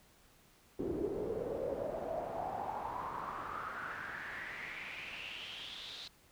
brown noise with band-pass filter sweep, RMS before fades -41 dBFS, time 0.79-6.08 s, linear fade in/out 5 ms, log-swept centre 350 to 4000 Hz, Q 5.9, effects pink hiss -65 dBFS RMS until 6.31 s

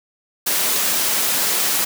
white high-pass noise, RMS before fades -19 dBFS, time 0.46-1.85 s, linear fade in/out 10 ms, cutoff 190 Hz, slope 12 dB/octave, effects none

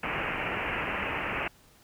white low-pass noise, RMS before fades -32 dBFS, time 0.03-1.48 s, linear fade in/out 5 ms, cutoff 2800 Hz, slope 96 dB/octave, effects pink hiss -59 dBFS RMS until 1.83 s

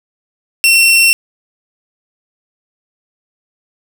sawtooth tone, 2714 Hz, E7, 50 cents sharp, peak -3 dBFS, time 0.64-1.13 s, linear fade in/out 0 ms, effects none

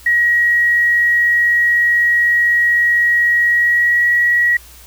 sine tone with pitch glide, 1902 to 1917.4 Hz, A#6 to A#6, +34 to +48 cents, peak -10 dBFS, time 0.06-4.57 s, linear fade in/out 5 ms, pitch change +14 cents, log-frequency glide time 3.48-4.07 s, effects added 60 Hz sine -42 dBFS peak until 4.86 s + white hiss -42 dBFS RMS until 4.86 s

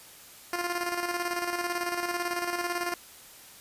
10% pulse tone with tremolo, 350 Hz, F4, 4 cents sharp, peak -19 dBFS, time 0.53-2.94 s, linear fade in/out 2 ms, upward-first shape square, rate 18 Hz, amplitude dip 50%, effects white hiss -50 dBFS RMS until 3.6 s + resampled to 32000 Hz

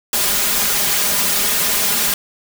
white noise with comb filter, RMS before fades -17 dBFS, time 0.13-2.14 s, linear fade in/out 2 ms, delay 4.9 ms, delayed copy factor +1, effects none

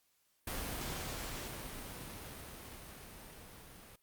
pink noise with level ramp, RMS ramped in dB -39 to -55 dBFS, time 0.47-3.96 s, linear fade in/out 5 ms, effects white hiss -75 dBFS RMS until 4.02 s + Opus 48 kbps

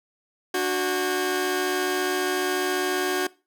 sawtooth tone cluster, 293.7 / 368.2 / 1609 Hz, D4 / F#4 / G6, 0 / -8 / +45 cents, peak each -27 / -20 / -27 dBFS, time 0.54-3.27 s, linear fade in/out 5 ms, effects noise-tail reverb RT60 0.3 s tail -21 dB re dry

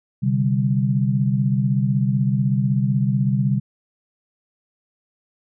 sine chord, C suspended second, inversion none, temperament equal, 130.81 / 146.83 / 196 Hz, C3 / D3 / G3, 0 / 0 / 0 cents, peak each -19 / -23 / -21 dBFS, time 0.22-3.6 s, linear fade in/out 20 ms, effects none

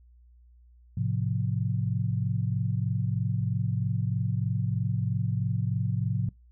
sine chord, F major, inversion first, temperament equal with one note detuned, 107.67 / 130.81 / 174.61 Hz, A2 / C3 / F3, -37 / 0 / 0 cents, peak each -28 / -29 / -32 dBFS, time 0.97-6.29 s, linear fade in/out 5 ms, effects noise-tail reverb RT60 0.2 s tail -24 dB re dry + added 60 Hz sine -53 dBFS peak until 6.51 s

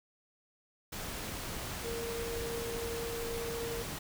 sine tone in noise, 464.4 Hz, A#4, 7 cents flat, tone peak -37 dBFS, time 1.84-3.83 s, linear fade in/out 10 ms, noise pink, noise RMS -40 dBFS, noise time 0.92-3.99 s, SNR 0 dB, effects none

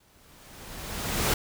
pink noise with exponential growth, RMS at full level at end -23 dBFS, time 0-1.34 s, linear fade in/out 5 ms, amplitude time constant 290 ms, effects none

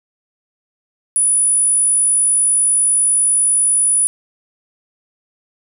sine tone, 9850 Hz, D#9, 19 cents flat, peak -11 dBFS, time 1.16-4.07 s, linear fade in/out 0 ms, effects none

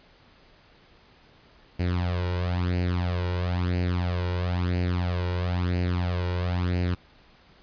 sawtooth tone with flanger, 89.1 Hz, F2, 35 cents sharp, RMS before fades -26 dBFS, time 1.79-6.95 s, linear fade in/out 10 ms, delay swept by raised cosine 0.42 to 2.12 ms, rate 1 Hz, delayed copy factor +0.7, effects pink hiss -56 dBFS RMS until 7.62 s + resampled to 11025 Hz

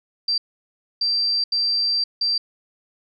sine tone bursts at uneven times, 4699 Hz, D8, in tune, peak -18 dBFS, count 4, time 0.28-0.38 / 1.01-1.44 / 1.52-2.04 / 2.21-2.38 s, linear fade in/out 5 ms, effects none

